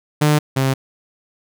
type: tone pair in turn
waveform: sawtooth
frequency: 150 / 133.63 Hz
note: D3 / C3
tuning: +37 / +37 cents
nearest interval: major second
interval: 200 cents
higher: first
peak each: -8 / -11 dBFS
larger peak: first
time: 0.21-0.39 / 0.56-0.74 s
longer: neither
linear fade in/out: 10 ms
effects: none